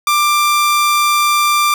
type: tone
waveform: sawtooth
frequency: 1184 Hz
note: D6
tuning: 14 cents sharp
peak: -7 dBFS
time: 0.07-1.74 s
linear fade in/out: 2 ms
effects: none